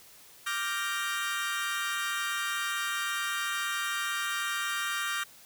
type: chord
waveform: 30% pulse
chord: G minor seventh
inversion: second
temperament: equal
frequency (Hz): 1174.7 / 1396.9 / 1568 / 1864.7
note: D6 / F6 / G6 / Bb6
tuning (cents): 0 / 0 / 0 / 0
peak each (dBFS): -33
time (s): 0.46-5.24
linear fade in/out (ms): 10
effects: white hiss -54 dBFS RMS until 5.45 s